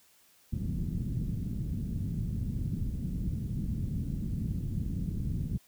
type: low-pass noise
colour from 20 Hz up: white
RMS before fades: -33 dBFS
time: 0.52-5.58 s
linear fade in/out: 10 ms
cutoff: 190 Hz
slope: 24 dB/octave
effects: white hiss -63 dBFS RMS until 5.67 s